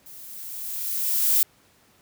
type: noise with level ramp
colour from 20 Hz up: violet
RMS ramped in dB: -44 to -18 dBFS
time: 0.06-1.43 s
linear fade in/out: 2 ms
effects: pink hiss -59 dBFS RMS until 2.01 s + high-pass 80 Hz 12 dB/octave